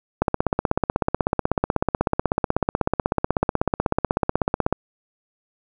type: click train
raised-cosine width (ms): 1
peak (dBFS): -4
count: 74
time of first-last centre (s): 0.22-4.726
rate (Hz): 16.2
effects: none